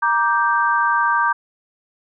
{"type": "chord", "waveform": "sine", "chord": "G minor", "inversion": "first", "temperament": "just", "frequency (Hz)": [940.8, 1176, 1568], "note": ["Bb5", "D6", "G6"], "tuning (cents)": [16, 2, 0], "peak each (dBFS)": -19, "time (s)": [0.02, 1.33], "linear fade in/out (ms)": 10, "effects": []}